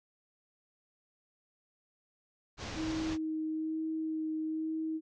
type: low-pass noise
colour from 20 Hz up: pink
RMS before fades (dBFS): -41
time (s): 2.57-3.18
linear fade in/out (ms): 50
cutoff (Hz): 6700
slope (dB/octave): 48
type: tone with vibrato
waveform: sine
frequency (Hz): 316.1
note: D#4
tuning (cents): +27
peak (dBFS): -32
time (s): 2.75-5.01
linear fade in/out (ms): 50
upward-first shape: sine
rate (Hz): 1.1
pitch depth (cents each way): 12
effects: none